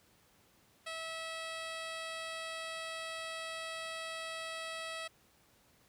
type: tone with low-pass filter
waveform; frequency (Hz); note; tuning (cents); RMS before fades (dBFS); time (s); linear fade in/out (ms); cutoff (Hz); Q
10% pulse; 650; E5; -24; -42; 0.86-5.08; 10; 8100; 1.1
effects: pink hiss -67 dBFS RMS until 5.88 s + high-pass 60 Hz 12 dB/octave